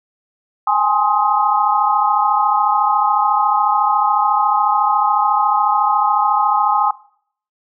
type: tone cluster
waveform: sine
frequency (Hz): 812 / 846 / 1051 / 1258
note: G#5 / G#5 / C6 / D#6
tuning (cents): -39 / +32 / +7 / +19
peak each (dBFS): -18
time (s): 0.67-6.91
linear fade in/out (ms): 5
effects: noise-tail reverb RT60 0.6 s tail -20 dB re dry